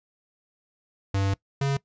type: tone pair in turn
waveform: square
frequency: 98 / 138.59 Hz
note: G2 / C#3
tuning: 0 / 0 cents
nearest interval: tritone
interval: 600 cents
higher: second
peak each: -23 dBFS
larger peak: neither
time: 1.14-1.34 / 1.61-1.77 s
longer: first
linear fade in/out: 5 ms
effects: noise-tail reverb RT60 0.1 s tail -21 dB re dry + resampled to 16000 Hz

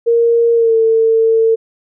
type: tone with pitch glide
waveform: sine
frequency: 466.2 to 449.5 Hz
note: A#4 to A4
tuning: 0 to +37 cents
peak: -8 dBFS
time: 0.06-1.56 s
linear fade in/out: 20 ms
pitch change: -63 cents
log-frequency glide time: 0.54-0.75 s
effects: none

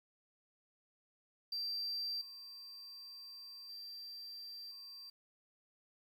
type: tone with level steps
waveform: triangle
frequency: 4699 Hz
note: D8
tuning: in tune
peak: -35 / -48 / -45 / -48 dBFS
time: 1.52-5.1 s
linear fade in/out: 5 ms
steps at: 2.21 / 3.69 / 4.71 s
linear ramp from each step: 5 ms
effects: tanh soft clip ceiling -32 dBFS + 11-bit

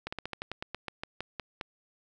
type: slowing click train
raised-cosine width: 0.3 ms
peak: -19 dBFS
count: 14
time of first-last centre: 0.07-1.612 s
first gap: 55 ms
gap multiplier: 1.12
effects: none

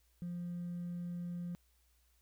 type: tone with hard clipping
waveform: triangle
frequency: 174.61 Hz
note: F3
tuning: in tune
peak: -38 dBFS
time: 0.22-1.55 s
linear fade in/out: 0 ms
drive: 2 dB
effects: added 60 Hz sine -70 dBFS peak until 2.21 s + white hiss -75 dBFS RMS until 2.21 s

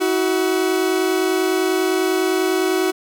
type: tone pair together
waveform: 40% pulse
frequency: 322.9 / 372.9 Hz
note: E4 / F#4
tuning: -36 / +14 cents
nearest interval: major second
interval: 250 cents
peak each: -21 / -17 dBFS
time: 0-2.92 s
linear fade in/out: 20 ms
effects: none

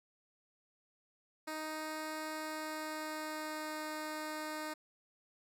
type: tone with pitch glide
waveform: 10% pulse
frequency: 311.3 to 308.1 Hz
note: D#4 to D#4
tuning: +1 to -17 cents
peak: -31 dBFS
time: 1.47-4.74 s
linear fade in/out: 10 ms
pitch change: -18 cents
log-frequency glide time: 2.32-3.83 s
effects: none

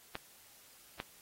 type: clicks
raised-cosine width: 0.3 ms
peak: -22 dBFS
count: 2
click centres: 0.154 / 1.001 s
effects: white hiss -60 dBFS RMS until 1.21 s + AAC 48 kbps

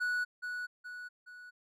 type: tone with echo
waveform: triangle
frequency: 1472 Hz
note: F#6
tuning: 9 cents flat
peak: -28 dBFS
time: 0-0.25 s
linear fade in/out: 20 ms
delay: 420 ms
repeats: 3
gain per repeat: -6 dB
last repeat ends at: 1.51 s
effects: none

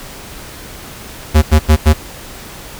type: tone bursts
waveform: square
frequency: 76.9 Hz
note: D#2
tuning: 20 cents flat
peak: -5 dBFS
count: 4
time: 1.34-1.937 s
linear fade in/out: 20 ms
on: 84 ms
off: 87 ms
effects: pink hiss -32 dBFS RMS until 2.79 s

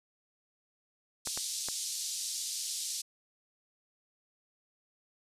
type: band-pass noise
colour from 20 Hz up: pink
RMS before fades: -37 dBFS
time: 1.25-3.02 s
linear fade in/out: 10 ms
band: 4300 to 9900 Hz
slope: 24 dB/octave
type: clicks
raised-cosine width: 0.5 ms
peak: -24 dBFS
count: 3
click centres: 1.273 / 1.375 / 1.686 s
effects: resampled to 32000 Hz

